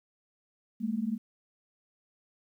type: tone pair together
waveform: sine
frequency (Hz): 207.7 / 228.7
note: G#3 / A#3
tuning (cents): 0 / -33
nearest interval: major second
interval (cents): 167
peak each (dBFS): -32 / -31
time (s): 0.8-1.18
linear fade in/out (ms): 20
effects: 11-bit